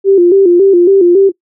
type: tone with vibrato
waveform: sine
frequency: 370 Hz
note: F#4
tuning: in tune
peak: -3 dBFS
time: 0.04-1.32 s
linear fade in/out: 50 ms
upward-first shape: square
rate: 3.6 Hz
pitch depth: 97 cents each way
effects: noise-tail reverb RT60 0.1 s tail -23 dB re dry